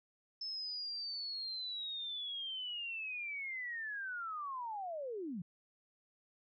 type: linear sweep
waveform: sine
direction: down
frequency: 5270 to 157.6 Hz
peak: -39 dBFS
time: 0.41-5.42 s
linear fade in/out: 5 ms
effects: none